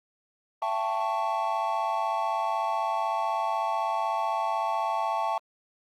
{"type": "chord", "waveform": "triangle", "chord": "A dominant seventh", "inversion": "second", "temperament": "equal with one note detuned", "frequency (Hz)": [670, 784, 880, 1108.7], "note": ["E5", "G5", "A5", "C#6"], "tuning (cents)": [28, 0, 0, 0], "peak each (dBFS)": [-30, -31, -27, -30], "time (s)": [0.62, 5.38], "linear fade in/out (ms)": 2, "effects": ["Opus 24 kbps"]}